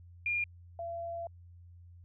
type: tone pair in turn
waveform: sine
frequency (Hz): 2411 / 677.8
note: D7 / E5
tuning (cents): +45 / +48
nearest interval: octave + minor seventh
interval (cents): 2197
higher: first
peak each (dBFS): -29 / -36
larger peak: first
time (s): 0.26-0.44 / 0.79-1.27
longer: second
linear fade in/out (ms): 2
effects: added 87 Hz sine -51 dBFS peak until 2.04 s